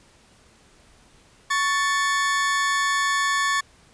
40% pulse tone pair together, 1111.5 / 1760 Hz, C#6 / A6, +4 / 0 cents, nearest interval minor sixth, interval 796 cents, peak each -22 dBFS, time 1.5-3.61 s, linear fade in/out 10 ms, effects pink hiss -55 dBFS RMS until 3.93 s + resampled to 22050 Hz

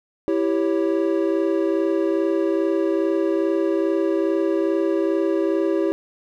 triangle chord, C# diminished, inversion first, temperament equal, 329.6 / 392 / 554.4 Hz, E4 / G4 / C#5, 0 / 0 / 0 cents, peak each -19 / -20 / -24 dBFS, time 0.28-5.92 s, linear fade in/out 0 ms, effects none

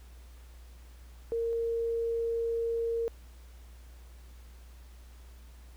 sine tone pair in turn, 461.7 / 461.7 Hz, A#4 / A#4, -17 / -17 cents, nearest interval unison, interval 0 cents, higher neither, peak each -28 dBFS, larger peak neither, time 1.32-1.53 / 1.53-3.08 s, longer second, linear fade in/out 0 ms, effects added 60 Hz sine -48 dBFS peak until 5.76 s + pink hiss -61 dBFS RMS until 5.76 s

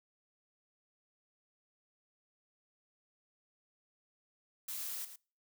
blue noise with echo, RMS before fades -41 dBFS, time 4.68-5.05 s, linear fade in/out 5 ms, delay 110 ms, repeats 1, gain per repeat -10 dB, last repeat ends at 5.16 s, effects noise-tail reverb RT60 0.4 s tail -25 dB re dry

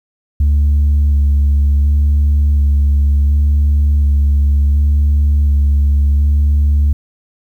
sine tone with vibrato, 72 Hz, D2, 34 cents flat, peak -6 dBFS, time 0.4-6.93 s, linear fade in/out 5 ms, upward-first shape square, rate 0.69 Hz, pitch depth 17 cents each way, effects tanh soft clip ceiling -7 dBFS + 8-bit

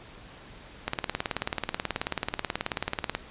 click train, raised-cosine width 0.3 ms, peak -11 dBFS, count 43, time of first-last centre 0.88-3.15 s, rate 18.5 Hz, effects pink hiss -48 dBFS RMS until 3.3 s + resampled to 8000 Hz

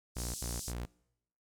pink band-pass noise, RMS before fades -43 dBFS, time 0.15-0.74 s, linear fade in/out 50 ms, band 5200 to 11000 Hz, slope 24 dB/octave
sawtooth tone bursts, 59.6 Hz, A#1, 39 cents sharp, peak -33 dBFS, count 3, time 0.16-0.854 s, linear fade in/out 5 ms, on 180 ms, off 77 ms
effects noise-tail reverb RT60 0.8 s tail -23 dB re dry

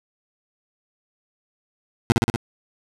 20% pulse tone with echo, 115.9 Hz, A#2, 10 cents flat, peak -7 dBFS, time 2.1-2.12 s, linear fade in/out 0 ms, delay 60 ms, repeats 4, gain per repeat -2 dB, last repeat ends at 2.36 s, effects low-pass 11000 Hz 12 dB/octave

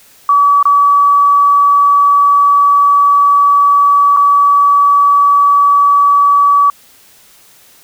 sine tone with dropouts, 1143 Hz, D6, 47 cents flat, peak -5 dBFS, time 0.29-6.7 s, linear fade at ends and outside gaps 2 ms, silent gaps 0.628-0.654 / 4.165-4.17 s, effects white hiss -44 dBFS RMS until 7.83 s

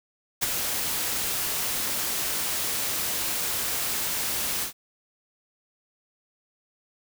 white noise with ADSR envelope, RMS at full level -22 dBFS, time 0.41-4.73 s, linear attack 23 ms, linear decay 16 ms, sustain -6 dB, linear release 110 ms, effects none

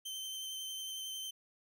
sawtooth tone with vibrato, 3100 Hz, G7, 20 cents flat, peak -37 dBFS, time 0.05-1.31 s, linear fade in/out 10 ms, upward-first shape sine, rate 11 Hz, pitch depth 13 cents each way, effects none

